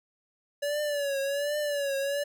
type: tone with vibrato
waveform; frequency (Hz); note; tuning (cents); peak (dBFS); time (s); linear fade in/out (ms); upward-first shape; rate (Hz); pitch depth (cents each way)
square; 571; D5; -49; -28; 0.62-2.24; 10; triangle; 1.3; 85
effects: none